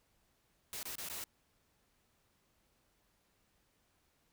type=noise with dropouts; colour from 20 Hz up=white; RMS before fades=-43 dBFS; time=0.73-1.24 s; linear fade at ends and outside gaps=1 ms; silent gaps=0.83-0.854 / 0.955-0.982 / 1.087-1.098 s; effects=pink hiss -75 dBFS RMS until 4.32 s